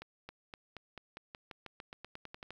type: accelerating click train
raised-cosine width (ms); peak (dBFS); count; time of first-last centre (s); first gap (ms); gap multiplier
0.3; -29; 17; 0.02-2.506; 270; 0.92
effects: 10-bit